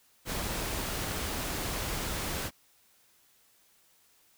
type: noise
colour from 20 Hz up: pink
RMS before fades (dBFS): -34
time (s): 0.25-2.51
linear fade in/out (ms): 50
effects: white hiss -65 dBFS RMS until 4.37 s